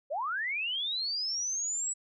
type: linear sweep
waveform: sine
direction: up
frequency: 520 to 7902 Hz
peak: -30 dBFS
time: 0.1-1.94 s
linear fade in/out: 20 ms
effects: none